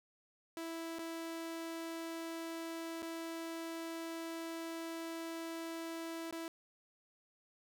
sawtooth tone with dropouts, 329.6 Hz, E4, in tune, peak -37 dBFS, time 0.57-6.48 s, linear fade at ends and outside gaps 1 ms, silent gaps 0.986-0.992 / 3.022-3.027 / 6.31-6.325 s, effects none

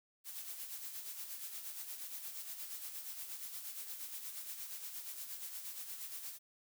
blue noise with tremolo, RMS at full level -44 dBFS, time 0.24-6.39 s, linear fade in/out 50 ms, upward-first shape sine, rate 8.5 Hz, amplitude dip 50%, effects none

